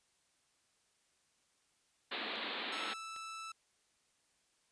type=band-pass noise; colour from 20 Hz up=white; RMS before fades=-41 dBFS; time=2.11-2.94 s; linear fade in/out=10 ms; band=200 to 4200 Hz; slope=96 dB/octave
type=clicks; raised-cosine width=0.2 ms; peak=-38 / -36 dBFS; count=2; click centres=2.356 / 3.163 s
type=tone; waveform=sawtooth; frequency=1318.5 Hz; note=E6; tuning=in tune; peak=-40 dBFS; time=2.72-3.52 s; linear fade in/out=5 ms
effects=white hiss -75 dBFS RMS until 4.71 s + resampled to 22050 Hz